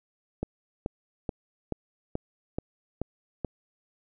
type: click train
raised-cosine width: 2 ms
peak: -16 dBFS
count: 8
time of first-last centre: 0.43-3.447 s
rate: 2.32 Hz
effects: none